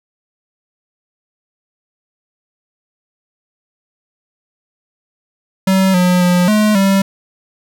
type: tone with pitch steps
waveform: square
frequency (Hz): 190.5 / 180 / 178.2 / 212.6 / 194.9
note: G3 / F#3 / F3 / G#3 / G3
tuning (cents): -49 / -47 / +35 / +41 / -10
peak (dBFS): -10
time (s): 5.67-7.02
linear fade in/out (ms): 5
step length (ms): 270
effects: none